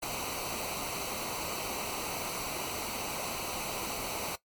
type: noise with comb filter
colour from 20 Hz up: pink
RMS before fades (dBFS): -36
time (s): 0.02-4.36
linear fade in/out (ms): 10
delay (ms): 0.58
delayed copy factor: -0.75
effects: noise-tail reverb RT60 0.1 s tail -17 dB re dry + MP3 96 kbps